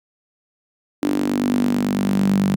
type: tone with high-pass filter sweep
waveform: sawtooth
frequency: 49 Hz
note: G1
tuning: in tune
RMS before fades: -19 dBFS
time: 1.02-2.56 s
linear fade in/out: 10 ms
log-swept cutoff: 290 to 180 Hz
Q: 7.9
effects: none